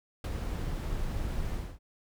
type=noise with ADSR envelope; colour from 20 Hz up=brown; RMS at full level=-28 dBFS; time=0.24-1.79 s; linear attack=4 ms; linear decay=35 ms; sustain=-5 dB; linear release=240 ms; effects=none